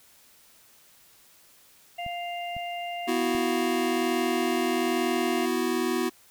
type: harmonic tone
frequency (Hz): 698.5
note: F5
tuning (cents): 0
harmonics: 1 / 3 / 4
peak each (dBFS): -32 / -40 / -39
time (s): 1.98-5.46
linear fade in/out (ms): 10
type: clicks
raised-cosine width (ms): 5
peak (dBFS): -29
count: 3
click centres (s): 2.064 / 2.566 / 3.35
type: chord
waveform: square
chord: B suspended fourth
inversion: none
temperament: just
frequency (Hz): 246.9 / 329.3 / 370.4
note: B3 / E4 / F#4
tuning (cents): 0 / -2 / +2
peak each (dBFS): -30 / -30 / -29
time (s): 3.07-6.1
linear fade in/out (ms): 20
effects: white hiss -57 dBFS RMS until 6.3 s